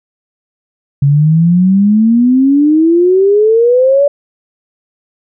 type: exponential sweep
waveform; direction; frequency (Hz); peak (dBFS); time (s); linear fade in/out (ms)
sine; up; 137.8 to 580; -5; 1.02-4.08; 5
effects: none